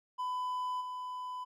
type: tone with level steps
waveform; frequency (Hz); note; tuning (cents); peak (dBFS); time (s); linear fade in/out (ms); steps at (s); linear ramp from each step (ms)
triangle; 1002; B5; +25; -31 / -36; 0.18-1.45; 20; 0.8; 20
effects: none